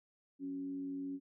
sine tone with frequency modulation, 277.2 Hz, C#4, in tune, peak -38 dBFS, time 0.39-1.2 s, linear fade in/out 50 ms, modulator 97.6 Hz, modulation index 0.29, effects none

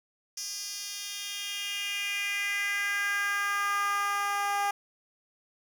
10% pulse tone with high-pass filter sweep, 404.5 Hz, G#4, 46 cents flat, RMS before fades -31 dBFS, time 0.37-4.71 s, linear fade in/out 5 ms, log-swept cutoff 5200 to 820 Hz, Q 3.4, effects none

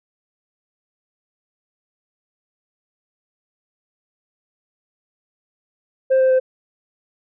sine tone with pitch steps, 526 / 521.8 / 517.6 Hz, C5 / C5 / C5, +9 / -5 / -19 cents, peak -9 dBFS, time 6.1-6.4 s, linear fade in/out 20 ms, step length 100 ms, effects tanh soft clip ceiling -11 dBFS

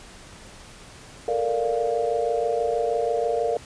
sine chord, Bb major seventh, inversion third, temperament equal, 440 / 466.2 / 587.3 / 698.5 Hz, A4 / Bb4 / D5 / F5, 0 / 0 / 0 / 0 cents, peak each -30 / -24 / -28 / -27 dBFS, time 1.28-3.57 s, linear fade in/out 2 ms, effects pink hiss -45 dBFS RMS until 3.65 s + resampled to 22050 Hz

